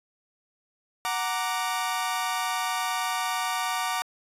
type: chord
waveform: sawtooth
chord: Gb augmented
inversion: none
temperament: equal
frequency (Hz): 740 / 932.3 / 1174.7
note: Gb5 / Bb5 / D6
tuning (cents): 0 / 0 / 0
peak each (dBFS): -27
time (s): 1.05-4.02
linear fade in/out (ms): 0
effects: resampled to 32000 Hz